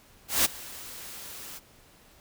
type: noise with ADSR envelope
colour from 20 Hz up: white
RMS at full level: -21 dBFS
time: 0.28-1.6 s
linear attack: 170 ms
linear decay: 17 ms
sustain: -21 dB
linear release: 30 ms
effects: pink hiss -57 dBFS RMS until 2.2 s

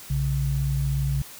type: tone pair together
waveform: sine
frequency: 61.16 / 138.3 Hz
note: B1 / C#3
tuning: -16 / -4 cents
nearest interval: octave + major second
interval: 1412 cents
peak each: -26 / -23 dBFS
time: 0.1-1.22 s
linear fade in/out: 5 ms
effects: white hiss -43 dBFS RMS until 1.39 s

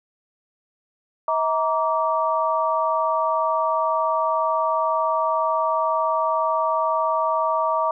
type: tone cluster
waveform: sine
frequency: 641 / 937 / 1159 Hz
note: E5 / A#5 / D6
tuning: -49 / +9 / -23 cents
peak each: -23 dBFS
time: 1.28-7.91 s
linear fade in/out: 2 ms
effects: none

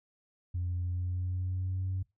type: tone with pitch glide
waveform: sine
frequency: 88.7 to 93.81 Hz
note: F2 to F#2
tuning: +27 to +24 cents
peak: -29 dBFS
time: 0.54-2.03 s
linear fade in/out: 10 ms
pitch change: +97 cents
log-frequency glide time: 0.83-1.89 s
effects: noise-tail reverb RT60 0.2 s tail -22 dB re dry + tanh soft clip ceiling -27 dBFS

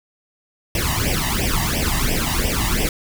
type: noise with flanger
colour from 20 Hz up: pink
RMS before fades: -20 dBFS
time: 0.75-2.89 s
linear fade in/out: 2 ms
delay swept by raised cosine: 0.36 to 1.07 ms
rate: 2.9 Hz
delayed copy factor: +0.9
effects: none

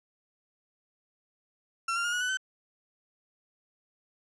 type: tone with pitch steps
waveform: 35% pulse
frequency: 1355 / 1388.3 / 1422.4 / 1457.3 / 1493.1 / 1529.7 Hz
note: E6 / F6 / F6 / F#6 / F#6 / G6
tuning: +47 / -11 / +31 / -27 / +15 / -43 cents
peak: -26 dBFS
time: 1.88-2.372 s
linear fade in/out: 5 ms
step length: 82 ms
effects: resampled to 22050 Hz + 11-bit

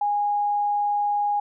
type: tone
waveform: sine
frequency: 823 Hz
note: G#5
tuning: 16 cents flat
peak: -20 dBFS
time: 0.01-1.4 s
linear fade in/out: 5 ms
effects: none

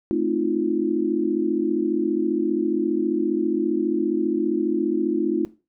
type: chord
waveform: sine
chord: F dominant seventh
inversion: first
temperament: just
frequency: 218.3 / 261.9 / 314.3 / 349.2 Hz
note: A3 / C4 / Eb4 / F4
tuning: -13 / +2 / +18 / 0 cents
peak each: -28 / -28 / -23 / -23 dBFS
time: 0.11-5.45 s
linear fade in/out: 0 ms
effects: noise-tail reverb RT60 0.3 s tail -17 dB re dry

